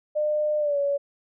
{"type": "tone with pitch glide", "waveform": "sine", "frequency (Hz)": [603, 565.9], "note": ["D5", "C#5"], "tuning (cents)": [46, 36], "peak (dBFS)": -21, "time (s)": [0.15, 0.98], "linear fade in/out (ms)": 20, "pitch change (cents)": -110, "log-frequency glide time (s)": [0.59, 0.78], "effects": []}